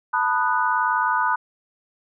sine chord, B dominant seventh, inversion third, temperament just, 889 / 987.8 / 1234.7 / 1481.6 Hz, A5 / B5 / D#6 / F#6, +18 / 0 / -14 / +2 cents, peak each -25 / -22 / -25 / -24 dBFS, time 0.13-1.36 s, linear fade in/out 10 ms, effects none

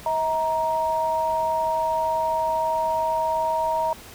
sine tone pair together, 640 / 937 Hz, D#5 / A#5, +49 / +9 cents, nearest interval perfect fifth, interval 660 cents, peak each -25 / -22 dBFS, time 0.06-3.93 s, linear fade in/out 2 ms, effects pink hiss -43 dBFS RMS until 4.14 s

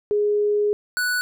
sine / square tone pair in turn, 415.3 / 1480 Hz, G#4 / F#6, 0 / 0 cents, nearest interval octave + minor seventh, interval 2200 cents, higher second, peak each -17 / -21 dBFS, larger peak first, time 0.11-0.73 / 0.97-1.21 s, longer first, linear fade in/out 0 ms, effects none

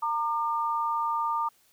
sine tone pair together, 918.2 / 1200 Hz, A#5 / D6, -26 / +37 cents, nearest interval perfect fourth, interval 463 cents, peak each -28 dBFS, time 0.02-1.49 s, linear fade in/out 10 ms, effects white hiss -64 dBFS RMS until 1.72 s

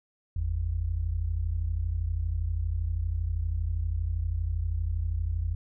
sine tone pair together, 50.44 / 83 Hz, G#1 / E2, -50 / +12 cents, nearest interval major sixth, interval 862 cents, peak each -30 / -28 dBFS, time 0.36-5.55 s, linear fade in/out 5 ms, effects none

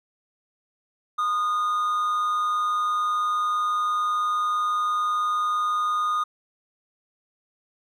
triangle tone with amplitude modulation, 1229 Hz, D#6, 22 cents flat, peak -18 dBFS, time 1.18-6.24 s, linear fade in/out 10 ms, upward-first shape sine, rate 191 Hz, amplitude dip 35%, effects none

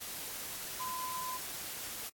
sine tone in noise, 1017 Hz, C6, 50 cents flat, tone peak -37 dBFS, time 0.79-1.38 s, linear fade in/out 20 ms, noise white, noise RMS -42 dBFS, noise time 0-2.1 s, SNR +2 dB, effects AAC 64 kbps

